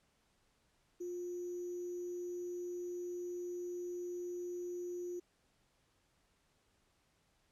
sine tone with sample-and-hold, 353.9 Hz, F4, 23 cents sharp, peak -39 dBFS, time 1-5.2 s, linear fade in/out 10 ms, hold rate 6300 Hz, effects pink hiss -75 dBFS RMS until 7.51 s + low-pass 10000 Hz 12 dB/octave

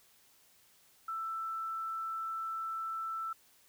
sine tone, 1327 Hz, E6, 11 cents sharp, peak -35 dBFS, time 1.08-3.33 s, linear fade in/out 5 ms, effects white hiss -65 dBFS RMS until 3.68 s

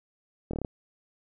slowing click train, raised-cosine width 2 ms, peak -19 dBFS, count 6, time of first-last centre 0.51-0.648 s, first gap 24 ms, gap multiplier 1.07, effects none

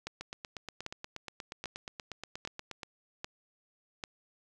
two click trains, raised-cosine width 0.2 ms, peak -20 / -23 dBFS, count 6 / 23, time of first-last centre 0.07-4.038 / 0.21-2.832 s, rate 1.26 / 8.39 Hz, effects none

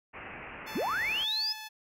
white low-pass noise, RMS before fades -44 dBFS, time 0.13-1.25 s, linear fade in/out 20 ms, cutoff 2700 Hz, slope 96 dB/octave
10% pulse tone with pitch glide, 873 to 865.5 Hz, A5 to A5, -14 to -29 cents, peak -32 dBFS, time 0.66-1.69 s, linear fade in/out 20 ms, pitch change -15 cents, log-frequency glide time 0.79-1.57 s
sine linear sweep, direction up, 146.83 to 5200 Hz, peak -28 dBFS, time 0.75-1.53 s, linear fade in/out 10 ms
effects none

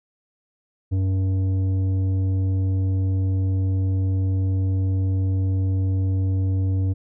triangle tone with tanh clipping, 94.9 Hz, F#2, 44 cents sharp, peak -20 dBFS, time 0.91-6.94 s, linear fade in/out 20 ms, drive 13 dB, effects none

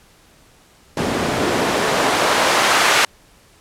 white noise with band-pass filter sweep, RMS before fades -17 dBFS, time 0.97-3.05 s, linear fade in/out 2 ms, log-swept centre 220 to 1200 Hz, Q 0.74, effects pink hiss -51 dBFS RMS until 3.6 s + low-pass 12000 Hz 12 dB/octave

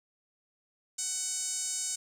5% pulse tone with band-pass filter, 748 Hz, F#5, 19 cents sharp, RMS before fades -34 dBFS, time 0.98-1.96 s, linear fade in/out 10 ms, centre 7400 Hz, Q 2.9, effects 9-bit

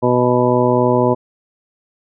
harmonic tone, 123.7 Hz, B2, 3 cents sharp, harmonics 1 / 2 / 3 / 4 / 5 / 7 / 8, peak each -20 / -18 / -17 / -18 / -19 / -22 / -21 dBFS, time 0.02-1.15 s, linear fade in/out 20 ms, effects none

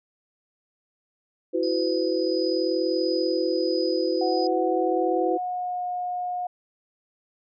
sine chord, E suspended second, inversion none, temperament equal with one note detuned, 329.6 / 370 / 505.1 Hz, E4 / F#4 / B4, 0 / 0 / +39 cents, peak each -26 dBFS, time 1.53-5.38 s, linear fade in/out 20 ms
sine tone with tremolo, 4978 Hz, D#8, in tune, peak -31 dBFS, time 1.63-4.47 s, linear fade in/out 2 ms, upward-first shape triangle, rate 1.5 Hz, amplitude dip 45%
sine tone with pitch glide, 739 to 719.6 Hz, F#5 to F#5, -2 to -48 cents, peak -26 dBFS, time 4.21-6.47 s, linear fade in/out 5 ms, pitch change -46 cents, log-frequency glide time 4.6-5.86 s
effects none

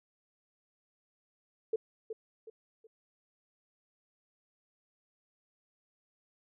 sine tone with echo, 443.9 Hz, A4, 15 cents sharp, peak -27 dBFS, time 1.73-1.76 s, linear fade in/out 5 ms, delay 370 ms, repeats 3, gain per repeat -9 dB, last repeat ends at 2.87 s, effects none

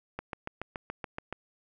click train, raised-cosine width 0.5 ms, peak -20 dBFS, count 9, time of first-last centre 0.19-1.326 s, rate 7.04 Hz, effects none

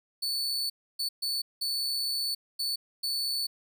40% pulse tone bursts at uneven times, 4466 Hz, C#8, 12 cents sharp, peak -27 dBFS, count 6, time 0.22-0.7 / 0.99-1.09 / 1.22-1.42 / 1.61-2.35 / 2.59-2.76 / 3.03-3.47 s, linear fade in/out 10 ms, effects none

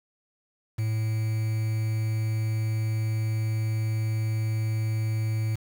triangle tone with quantisation, 110 Hz, A2, in tune, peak -22 dBFS, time 0.78-5.56 s, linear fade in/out 10 ms, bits 7, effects none

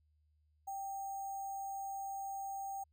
sine tone with sample-and-hold, 784 Hz, G5, in tune, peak -39 dBFS, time 0.67-2.84 s, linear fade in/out 10 ms, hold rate 7350 Hz, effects added 76 Hz sine -70 dBFS peak until 2.92 s

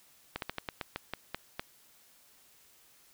slowing click train, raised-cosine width 0.3 ms, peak -18 dBFS, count 10, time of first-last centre 0.36-1.595 s, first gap 62 ms, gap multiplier 1.19, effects white hiss -62 dBFS RMS until 3.13 s

